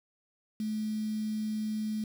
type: tone with quantisation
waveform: sine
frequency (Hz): 215.4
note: A3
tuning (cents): -37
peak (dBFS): -30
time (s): 0.6-2.04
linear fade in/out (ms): 2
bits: 8
effects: none